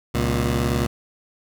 15% pulse tone pair together, 69.3 / 119.31 Hz, C#2 / A#2, 0 / +41 cents, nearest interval major sixth, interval 941 cents, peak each -16 dBFS, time 0.14-0.87 s, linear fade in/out 10 ms, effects none

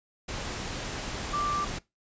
sine tone in noise, 1176 Hz, D6, 2 cents sharp, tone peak -27 dBFS, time 1.33-1.65 s, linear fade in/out 10 ms, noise pink, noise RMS -35 dBFS, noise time 0.28-1.79 s, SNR +5 dB, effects noise-tail reverb RT60 0.2 s tail -20 dB re dry + resampled to 16000 Hz

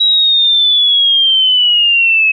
sine linear sweep, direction down, 3880 to 2565 Hz, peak -7 dBFS, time 0-2.32 s, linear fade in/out 10 ms, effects none

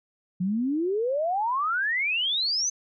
sine exponential sweep, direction up, 174.61 to 6300 Hz, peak -23 dBFS, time 0.4-2.7 s, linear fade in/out 10 ms, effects none

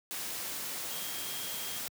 sine tone in noise, 3241 Hz, G#7, 43 cents flat, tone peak -45 dBFS, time 0.91-1.79 s, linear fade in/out 0 ms, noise white, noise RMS -38 dBFS, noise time 0.11-1.88 s, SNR -10 dB, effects high-pass 100 Hz 12 dB/octave

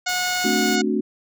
harmonic tone, 727 Hz, F#5, 31 cents flat, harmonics 1 / 2 / 3 / 4 / 5 / 6 / 7 / 8 / 9 / 10, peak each -27 / -26 / -29 / -32 / -34 / -30 / -34 / -36 / -35 / -33 dBFS, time 0.06-0.82 s, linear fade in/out 10 ms
white noise, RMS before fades -35 dBFS, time 0.08-0.76 s, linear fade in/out 10 ms
sine chord, D dominant seventh, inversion second, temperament equal, 220 / 261.6 / 293.7 / 370 Hz, A3 / C4 / D4 / F#4, 0 / 0 / 0 / 0 cents, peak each -23 / -26 / -25 / -24 dBFS, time 0.44-1.01 s, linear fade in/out 10 ms
effects none

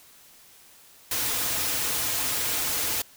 white noise with comb filter, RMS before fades -27 dBFS, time 1.11-3.02 s, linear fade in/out 5 ms, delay 5.2 ms, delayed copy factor -0.55, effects white hiss -53 dBFS RMS until 3.16 s

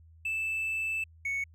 triangle tone pair in turn, 2637 / 2217 Hz, E7 / C#7, 0 / 0 cents, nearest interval minor third, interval 300 cents, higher first, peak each -27 dBFS, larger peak neither, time 0.25-1.04 / 1.25-1.44 s, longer first, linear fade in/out 5 ms, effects tanh soft clip ceiling -23 dBFS + added 81 Hz sine -53 dBFS peak until 1.54 s

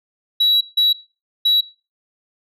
sine tone bursts at uneven times, 3901 Hz, B7, 22 cents flat, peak -9 dBFS, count 3, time 0.4-0.61 / 0.77-0.93 / 1.45-1.61 s, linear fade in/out 10 ms, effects noise-tail reverb RT60 0.3 s tail -18 dB re dry + tanh soft clip ceiling -11 dBFS

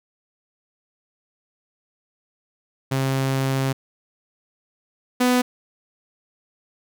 sawtooth tone pair in turn, 134.1 / 249.1 Hz, C3 / B3, +43 / +15 cents, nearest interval major seventh, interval 1072 cents, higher second, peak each -16 / -12 dBFS, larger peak second, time 2.91-3.73 / 5.2-5.42 s, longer first, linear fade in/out 10 ms, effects none

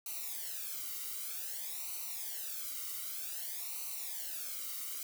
blue noise with flanger, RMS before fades -41 dBFS, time 0.06-5.03 s, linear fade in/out 2 ms, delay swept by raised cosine 0.58 to 1.19 ms, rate 0.53 Hz, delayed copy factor -1, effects none

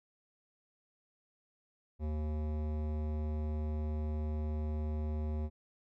sine tone with hard clipping, 76.4 Hz, D#2, 31 cents flat, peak -35 dBFS, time 1.99-5.5 s, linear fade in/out 50 ms, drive 16 dB, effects none

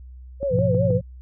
sine tone with vibrato, 527 Hz, C5, 12 cents sharp, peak -20 dBFS, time 0.4-1.01 s, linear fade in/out 50 ms, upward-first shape sine, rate 5.1 Hz, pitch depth 120 cents each way
click train, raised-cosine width 2 ms, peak -19 dBFS, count 4, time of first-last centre 0.43-0.905 s, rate 6.32 Hz
sine chord, F diminished, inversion first, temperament equal, 103.83 / 123.47 / 174.61 Hz, Ab2 / Cb3 / F3, 0 / 0 / 0 cents, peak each -23 dBFS, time 0.5-1.02 s, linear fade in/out 50 ms
effects added 63 Hz sine -38 dBFS peak until 1.21 s

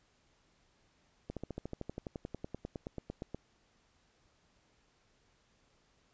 slowing click train, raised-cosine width 2 ms, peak -26 dBFS, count 23, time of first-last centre 1.3-3.346 s, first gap 67 ms, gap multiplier 1.03, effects pink hiss -71 dBFS RMS until 6.13 s + resampled to 16000 Hz

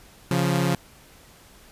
sawtooth tone pair together, 138.79 / 175 Hz, C#3 / F3, +2 / +4 cents, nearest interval major third, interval 402 cents, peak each -19 dBFS, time 0.31-0.75 s, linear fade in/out 2 ms, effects pink hiss -51 dBFS RMS until 1.71 s + resampled to 32000 Hz

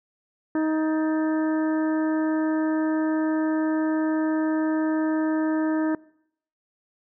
harmonic tone with a mistuned harmonic, 313.7 Hz, D#4, 14 cents sharp, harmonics 1 / 2 / 3 / 4 / 5 / 6, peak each -21 / -32 / -35 / -39 / -39 / -41 dBFS, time 0.55-5.95 s, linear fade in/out 2 ms, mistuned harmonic 6, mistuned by -99 cents, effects noise-tail reverb RT60 0.7 s tail -23 dB re dry

